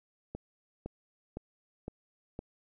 click train, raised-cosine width 2 ms, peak -25 dBFS, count 5, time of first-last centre 0.35-2.391 s, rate 1.96 Hz, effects none

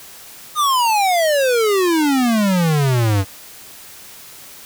square exponential sweep, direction down, 1248 to 93.5 Hz, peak -14 dBFS, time 0.55-3.25 s, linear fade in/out 50 ms, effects white hiss -39 dBFS RMS until 4.65 s

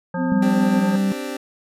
harmonic tone, 177.9 Hz, F3, 32 cents sharp, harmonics 1 / 3 / 5 / 7 / 9, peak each -25 / -29 / -30 / -37 / -34 dBFS, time 0.14-0.96 s, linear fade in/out 5 ms
sine tone, 255.3 Hz, C4, 42 cents flat, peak -20 dBFS, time 0.16-0.83 s, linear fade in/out 50 ms
sine tone with pitch glide, 197.6 to 194.99 Hz, G3 to G3, +14 to -9 cents, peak -17 dBFS, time 0.32-1.12 s, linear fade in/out 0 ms, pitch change -23 cents, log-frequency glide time 0.72-0.91 s
25% pulse chord, C suspended second, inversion none, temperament equal, 261.6 / 293.7 / 392 Hz, C4 / D4 / G4, 0 / 0 / 0 cents, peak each -26 / -27 / -28 dBFS, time 0.42-1.37 s, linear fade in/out 5 ms
effects resampled to 32000 Hz

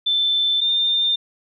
sine tone pair in turn, 3536 / 3606 Hz, A7 / A7, +8 / +42 cents, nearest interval unison, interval 34 cents, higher second, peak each -16 dBFS, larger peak neither, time 0.06-0.61 / 0.61-1.16 s, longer neither, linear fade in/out 10 ms, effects none

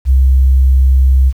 sine tone, 65.7 Hz, C2, 8 cents sharp, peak -5 dBFS, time 0.05-1.33 s, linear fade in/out 50 ms, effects 7-bit

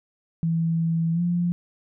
sine tone with pitch glide, 164.81 to 174.31 Hz, E3 to F3, 0 to -3 cents, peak -20 dBFS, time 0.43-1.52 s, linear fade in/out 0 ms, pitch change +97 cents, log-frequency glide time 1.13-1.21 s, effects none

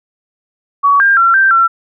sine tone with pitch steps, 1129 / 1600 / 1361 / 1568 / 1353 Hz, C#6 / G6 / F6 / G6 / E6, +31 / +35 / -45 / 0 / +45 cents, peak -6 dBFS, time 0.83-1.68 s, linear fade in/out 20 ms, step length 170 ms, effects none

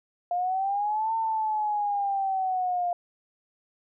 sine linear two-way sweep, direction up then down, 698.5 to 903 to 698.5 Hz, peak -24 dBFS, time 0.31-2.93 s, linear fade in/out 2 ms, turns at 1.15 s, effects none

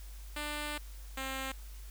5% pulse tone pair in turn, 297 / 266 Hz, D4 / C4, +20 / +29 cents, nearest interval major second, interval 191 cents, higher first, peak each -25 dBFS, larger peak neither, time 0.36-0.78 / 1.17-1.52 s, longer first, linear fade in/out 5 ms, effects added 50 Hz sine -44 dBFS peak until 1.9 s + white hiss -57 dBFS RMS until 1.9 s

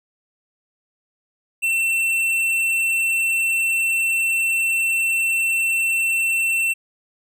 sine tone with tanh clipping, 2695 Hz, E7, 38 cents sharp, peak -19 dBFS, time 1.62-6.74 s, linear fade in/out 20 ms, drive 12 dB, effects none

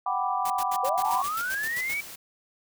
sine chord, G major seventh, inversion third, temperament equal, 740 / 784 / 987.8 / 1174.7 Hz, F#5 / G5 / B5 / D6, 0 / 0 / 0 / 0 cents, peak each -30 dBFS, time 0.06-1.22 s, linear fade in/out 5 ms
white noise bursts, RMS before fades -36 dBFS, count 12, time 0.45-1.943 s, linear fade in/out 5 ms, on 52 ms, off 79 ms
sine linear sweep, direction up, 490.5 to 2323 Hz, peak -27 dBFS, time 0.83-2.01 s, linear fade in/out 10 ms
white noise, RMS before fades -42 dBFS, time 1.04-2.16 s, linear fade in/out 10 ms
effects none

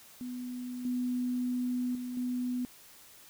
sine tone with level steps, 248.4 Hz, B3, 10 cents sharp, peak -36 / -29 / -35 / -30 dBFS, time 0.21-2.65 s, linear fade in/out 0 ms, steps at 0.85 / 1.95 / 2.17 s, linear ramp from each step 2 ms, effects white hiss -55 dBFS RMS until 3.29 s

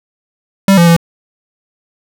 square tone with pitch steps, 195.2 / 170.9 / 168.4 Hz, G3 / F3 / E3, -7 / -37 / +37 cents, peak -5 dBFS, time 0.68-0.965 s, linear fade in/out 2 ms, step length 95 ms, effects none

